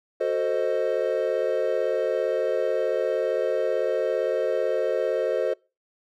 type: chord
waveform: triangle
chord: F# diminished seventh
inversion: none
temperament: equal with one note detuned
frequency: 370 / 445.4 / 523.3 / 622.3 Hz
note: F#4 / A4 / C5 / Eb5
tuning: 0 / +21 / 0 / 0 cents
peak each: -28 / -25 / -24 / -26 dBFS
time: 0.2-5.54 s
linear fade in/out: 10 ms
effects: noise-tail reverb RT60 0.3 s tail -25 dB re dry